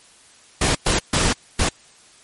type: noise bursts at uneven times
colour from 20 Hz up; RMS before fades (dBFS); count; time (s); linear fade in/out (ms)
pink; -18; 4; 0.61-0.75 / 0.86-0.99 / 1.13-1.33 / 1.59-1.69; 5
effects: white hiss -50 dBFS RMS until 2.23 s + MP3 48 kbps